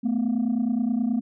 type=tone pair together; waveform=sine; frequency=220 / 249.5 Hz; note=A3 / B3; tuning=0 / +18 cents; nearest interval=major second; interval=218 cents; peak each=-22 dBFS; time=0.03-1.21 s; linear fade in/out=20 ms; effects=tanh soft clip ceiling -18 dBFS